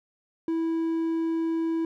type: tone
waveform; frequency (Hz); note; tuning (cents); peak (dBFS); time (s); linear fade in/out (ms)
triangle; 327.7; E4; -10; -22; 0.48-1.85; 2
effects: none